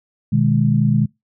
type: chord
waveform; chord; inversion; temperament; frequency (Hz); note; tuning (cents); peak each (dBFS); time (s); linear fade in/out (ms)
sine; G# minor; first; equal with one note detuned; 123.47 / 153.33 / 207.7; B2 / D#3 / G#3; 0 / -25 / 0; -17; 0.32-1.06; 10
effects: noise-tail reverb RT60 0.2 s tail -24 dB re dry